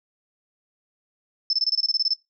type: tone bursts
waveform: sine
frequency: 5274 Hz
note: E8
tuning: in tune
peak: -18 dBFS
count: 12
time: 1.5-2.136 s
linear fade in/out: 2 ms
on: 31 ms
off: 24 ms
effects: noise-tail reverb RT60 0.2 s tail -22 dB re dry